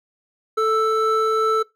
triangle tone pair together, 440 / 1322.7 Hz, A4 / E6, 0 / +5 cents, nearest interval octave + perfect fifth, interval 1905 cents, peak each -17 dBFS, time 0.57-1.63 s, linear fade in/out 10 ms, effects noise-tail reverb RT60 0.2 s tail -22 dB re dry

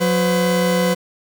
40% pulse tone pair together, 181.14 / 505 Hz, F#3 / B4, -36 / +39 cents, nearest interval octave + tritone, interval 1775 cents, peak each -17 dBFS, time 0-0.95 s, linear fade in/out 20 ms, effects 7-bit

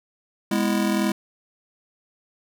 square chord, E major, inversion first, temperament just, 206 / 247.2 / 329.6 Hz, G#3 / B3 / E4, -14 / +2 / 0 cents, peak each -23 / -28 / -26 dBFS, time 0.51-1.12 s, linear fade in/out 5 ms, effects none

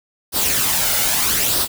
white noise with flanger, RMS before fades -18 dBFS, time 0.32-1.68 s, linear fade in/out 50 ms, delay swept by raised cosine 0.21 to 1.41 ms, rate 0.79 Hz, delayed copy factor +0.5, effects none

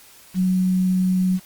sine tone with quantisation, 185 Hz, F#3, in tune, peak -16 dBFS, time 0.34-1.4 s, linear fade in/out 50 ms, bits 7, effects white hiss -48 dBFS RMS until 1.45 s + Opus 48 kbps

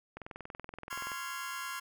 click train, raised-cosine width 0.5 ms, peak -28 dBFS, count 21, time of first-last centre 0.17-1.118 s, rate 21.1 Hz
sawtooth chord, Db major seventh, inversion third, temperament just, 1039.4 / 1108.7 / 1385.9 / 1663.1 Hz, C6 / Db6 / F6 / Ab6, -12 / 0 / -14 / +2 cents, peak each -38 / -43 / -38 / -40 dBFS, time 0.9-1.8 s, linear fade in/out 10 ms
effects none

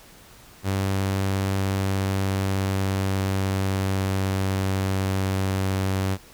sawtooth tone with pitch glide, 96.9 to 95.68 Hz, G2 to G2, -20 to -41 cents, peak -18 dBFS, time 0.63-6.18 s, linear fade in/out 50 ms, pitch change -21 cents, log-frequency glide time 1.65-5.75 s, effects pink hiss -49 dBFS RMS until 6.33 s

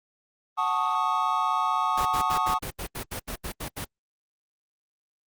triangle chord, D# half-diminished seventh, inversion first, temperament equal, 740 / 880 / 1108.7 / 1244.5 Hz, F#5 / A5 / C#6 / D#6, 0 / 0 / 0 / 0 cents, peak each -29 / -27 / -25 / -26 dBFS, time 0.57-2.59 s, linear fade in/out 20 ms
pink noise bursts, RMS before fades -33 dBFS, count 12, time 1.97-3.849 s, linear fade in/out 10 ms, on 86 ms, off 77 ms
effects Opus 32 kbps

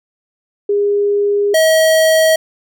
sine / square tone pair in turn, 407.6 / 638.7 Hz, G#4 / D#5, -32 / +45 cents, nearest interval minor sixth, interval 777 cents, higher second, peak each -11 / -9 dBFS, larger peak second, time 0.69-1.54 / 1.54-2.36 s, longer first, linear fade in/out 5 ms, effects none

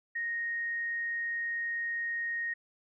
sine tone, 1864.7 Hz, A#6, in tune, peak -31 dBFS, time 0.15-2.54 s, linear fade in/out 10 ms, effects none

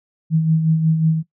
sine tone with tremolo, 160 Hz, D#3, 49 cents sharp, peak -11 dBFS, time 0.3-1.23 s, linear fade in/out 50 ms, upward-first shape sine, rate 5.5 Hz, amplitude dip 50%, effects noise-tail reverb RT60 0.1 s tail -18 dB re dry

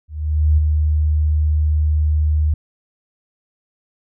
sine tone with ADSR envelope, 76.3 Hz, D#2, 33 cents flat, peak -9 dBFS, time 0.08-2.54 s, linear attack 500 ms, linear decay 5 ms, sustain -4 dB, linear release 4 ms, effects none

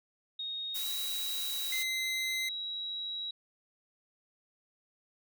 sine tone with pitch glide, 3729 to 3869 Hz, A#7 to B7, 0 to -36 cents, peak -35 dBFS, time 0.39-3.31 s, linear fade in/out 5 ms, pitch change +64 cents, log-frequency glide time 0.72-0.88 s
blue noise, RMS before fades -38 dBFS, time 0.74-1.84 s, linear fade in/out 20 ms
45% pulse tone, 2073 Hz, C7, 17 cents flat, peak -33 dBFS, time 1.72-2.49 s, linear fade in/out 5 ms
effects none

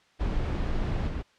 brown noise with level steps, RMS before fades -28 / -32 dBFS, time 0.19-1.23 s, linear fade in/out 20 ms, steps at 1.07 s, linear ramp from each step 20 ms, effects white hiss -62 dBFS RMS until 1.38 s + low-pass 4000 Hz 12 dB/octave

